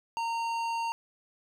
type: tone with tanh clipping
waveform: triangle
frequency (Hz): 921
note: A#5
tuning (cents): -21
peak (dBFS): -31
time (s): 0.17-0.92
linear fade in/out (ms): 0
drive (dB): 18
effects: none